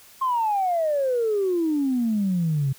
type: exponential sweep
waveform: sine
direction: down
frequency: 1076 to 131.2 Hz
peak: -19 dBFS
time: 0.21-2.73 s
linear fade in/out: 10 ms
effects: tanh soft clip ceiling -15 dBFS + white hiss -50 dBFS RMS until 2.78 s